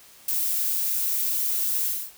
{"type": "noise with ADSR envelope", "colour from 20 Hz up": "violet", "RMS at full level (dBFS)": -23, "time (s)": [0.28, 2.12], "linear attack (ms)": 6, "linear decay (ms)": 12, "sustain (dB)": -2, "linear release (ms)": 250, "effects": ["white hiss -51 dBFS RMS until 2.17 s"]}